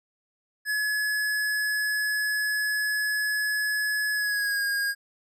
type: tone with pitch glide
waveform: square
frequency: 1700 to 1628.9 Hz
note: G#6 to G#6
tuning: +40 to -34 cents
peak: -25 dBFS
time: 0.65-4.95 s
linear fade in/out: 50 ms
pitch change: -74 cents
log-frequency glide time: 4.13-4.63 s
effects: none